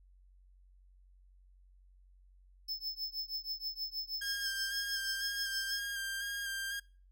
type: tone with tremolo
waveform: square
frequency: 5250 Hz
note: E8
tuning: 8 cents flat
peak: -34 dBFS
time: 2.68-5.8 s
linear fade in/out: 10 ms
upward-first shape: triangle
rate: 6.3 Hz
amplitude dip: 100%
type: tone with vibrato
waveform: sawtooth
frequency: 1605 Hz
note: G6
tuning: 40 cents sharp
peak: -33 dBFS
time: 4.21-6.8 s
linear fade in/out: 10 ms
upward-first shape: square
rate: 2 Hz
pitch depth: 19 cents each way
effects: noise-tail reverb RT60 0.4 s tail -25 dB re dry + added 46 Hz sine -59 dBFS peak until 7.11 s